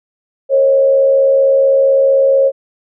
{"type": "tone with frequency modulation", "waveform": "sine", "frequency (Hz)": 542, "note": "C#5", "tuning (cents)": -39, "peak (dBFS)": -7, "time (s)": [0.49, 2.52], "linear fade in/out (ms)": 50, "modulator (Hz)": 75.7, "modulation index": 0.43, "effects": []}